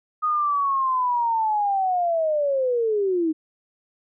sine linear sweep, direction down, 1247 to 307.4 Hz, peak -19 dBFS, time 0.22-3.33 s, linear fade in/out 20 ms, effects none

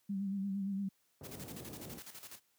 sine tone with vibrato, 196.5 Hz, G3, 4 cents sharp, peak -34 dBFS, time 0.09-0.89 s, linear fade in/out 10 ms, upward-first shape sine, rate 8.7 Hz, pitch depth 44 cents each way
pink band-pass noise, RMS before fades -49 dBFS, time 1.21-1.99 s, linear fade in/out 0 ms, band 100 to 490 Hz, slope 12 dB/octave
white noise with tremolo, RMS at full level -49 dBFS, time 1.23-2.4 s, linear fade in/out 20 ms, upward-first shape square, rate 12 Hz, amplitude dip 65%
effects white hiss -75 dBFS RMS until 2.58 s + high-pass 60 Hz 12 dB/octave

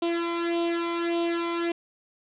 sawtooth tone with flanger, 339.6 Hz, F4, 48 cents flat, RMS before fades -27 dBFS, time 0.02-1.72 s, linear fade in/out 5 ms, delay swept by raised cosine 0.27 to 0.91 ms, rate 1.7 Hz, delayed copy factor +0.8, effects resampled to 8000 Hz + 8-bit

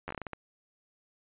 slowing click train, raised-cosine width 0.5 ms, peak -22 dBFS, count 9, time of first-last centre 0.08-0.333 s, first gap 11 ms, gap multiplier 1.29, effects resampled to 8000 Hz

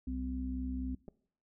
harmonic tone, 64.1 Hz, C2, 35 cents flat, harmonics 1 / 3 / 4, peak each -38 / -48 / -37 dBFS, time 0.07-0.95 s, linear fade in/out 5 ms
clicks, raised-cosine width 2 ms, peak -35 dBFS, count 2, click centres 1.081 / 1.086 s
effects noise-tail reverb RT60 0.6 s tail -21 dB re dry

